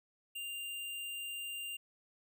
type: tone with sample-and-hold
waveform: sine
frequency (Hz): 2794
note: F7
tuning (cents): 0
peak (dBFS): -39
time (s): 0.35-1.77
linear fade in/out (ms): 10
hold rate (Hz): 11025
effects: none